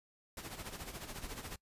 pink noise with tremolo, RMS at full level -43 dBFS, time 0.37-1.56 s, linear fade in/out 2 ms, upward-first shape sine, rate 14 Hz, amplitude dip 65%, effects noise-tail reverb RT60 0.1 s tail -23 dB re dry + resampled to 32000 Hz

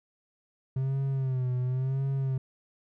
triangle tone with vibrato, 130.81 Hz, C3, in tune, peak -24 dBFS, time 0.76-2.38 s, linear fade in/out 5 ms, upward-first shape sine, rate 0.94 Hz, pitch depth 74 cents each way, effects none

